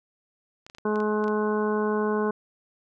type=clicks; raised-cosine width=0.2 ms; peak=-27 dBFS; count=8; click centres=0.665 / 0.699 / 0.749 / 0.784 / 0.958 / 1.003 / 1.241 / 1.281 s
type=harmonic tone; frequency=212.1 Hz; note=G#3; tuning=37 cents sharp; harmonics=1 / 2 / 3 / 4 / 5 / 6 / 7; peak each=-27 / -25 / -37 / -35 / -32 / -44 / -36 dBFS; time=0.85-2.31 s; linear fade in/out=5 ms
effects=none